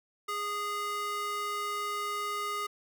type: tone with high-pass filter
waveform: square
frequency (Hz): 412.4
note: G#4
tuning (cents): -12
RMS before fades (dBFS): -34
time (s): 0.28-2.67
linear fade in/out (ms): 10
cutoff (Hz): 910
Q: 4.7
effects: none